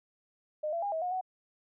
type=tone with pitch steps; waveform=sine; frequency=610 / 676 / 810 / 643 / 721 / 745 Hz; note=D#5 / E5 / G#5 / E5 / F#5 / F#5; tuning=-34 / +43 / -43 / -43 / -45 / +12 cents; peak=-30 dBFS; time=0.63-1.212 s; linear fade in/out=10 ms; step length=97 ms; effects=none